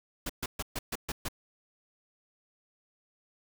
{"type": "noise bursts", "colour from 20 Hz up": "pink", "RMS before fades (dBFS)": -34, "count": 7, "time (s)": [0.26, 1.285], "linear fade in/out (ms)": 5, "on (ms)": 35, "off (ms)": 130, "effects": []}